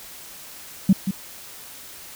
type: tone with echo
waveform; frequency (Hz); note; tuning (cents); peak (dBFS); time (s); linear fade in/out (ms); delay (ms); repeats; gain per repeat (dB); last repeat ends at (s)
sine; 192.6; G3; -30; -9; 0.89-0.93; 5; 180; 1; -10; 1.11
effects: tanh soft clip ceiling -5 dBFS + white hiss -41 dBFS RMS until 2.15 s